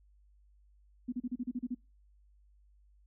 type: tone bursts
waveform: sine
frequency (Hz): 246.9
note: B3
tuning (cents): 0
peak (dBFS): -32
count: 9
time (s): 1.08-1.748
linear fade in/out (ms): 10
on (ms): 44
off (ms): 34
effects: noise-tail reverb RT60 0.3 s tail -25 dB re dry + added 50 Hz sine -61 dBFS peak until 3.06 s